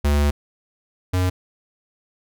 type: tone pair in turn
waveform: square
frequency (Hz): 72.6 / 91.47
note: D2 / F#2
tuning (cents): -19 / -19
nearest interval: major third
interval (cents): 400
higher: second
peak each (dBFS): -16 / -18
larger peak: first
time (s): 0.04-0.31 / 1.13-1.3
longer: first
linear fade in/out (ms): 10
effects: none